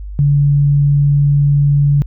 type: tone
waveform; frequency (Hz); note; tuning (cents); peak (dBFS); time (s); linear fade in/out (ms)
sine; 143.2; D3; -43; -8; 0.19-2.02; 0
effects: added 50 Hz sine -24 dBFS peak until 2.06 s